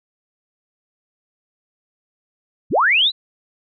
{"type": "linear sweep", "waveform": "sine", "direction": "up", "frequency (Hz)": [51.3, 4100], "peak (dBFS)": -12, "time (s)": [2.7, 3.12], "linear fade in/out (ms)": 50, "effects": []}